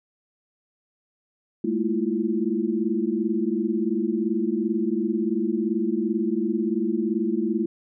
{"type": "tone cluster", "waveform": "sine", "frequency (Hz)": [209, 226.9, 324.9, 347.7], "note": ["G#3", "A#3", "E4", "F4"], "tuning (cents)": [11, -47, -25, -8], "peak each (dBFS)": -27, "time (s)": [1.64, 7.66], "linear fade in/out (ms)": 5, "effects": []}